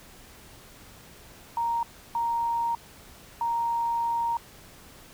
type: tone bursts at uneven times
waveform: sine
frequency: 932.3 Hz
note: A#5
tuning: in tune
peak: -24 dBFS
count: 3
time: 1.57-1.83 / 2.15-2.75 / 3.41-4.37 s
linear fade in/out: 2 ms
effects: pink hiss -50 dBFS RMS until 5.13 s